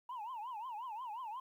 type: tone with vibrato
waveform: sine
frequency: 932.3 Hz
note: A#5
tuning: in tune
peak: -39 dBFS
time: 0.09-1.4 s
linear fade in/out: 5 ms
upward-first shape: triangle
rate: 5.6 Hz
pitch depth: 240 cents each way
effects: tanh soft clip ceiling -39 dBFS + 12-bit